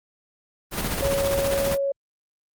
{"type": "noise with tremolo", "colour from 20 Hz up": "pink", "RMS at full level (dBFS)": -25, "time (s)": [0.71, 1.78], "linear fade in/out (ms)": 50, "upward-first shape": "square", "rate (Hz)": 15, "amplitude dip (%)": 40}
{"type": "tone", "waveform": "sine", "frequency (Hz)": 554.4, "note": "C#5", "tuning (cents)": 0, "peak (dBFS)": -21, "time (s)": [1.02, 1.92], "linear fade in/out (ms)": 5}
{"effects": ["Opus 24 kbps"]}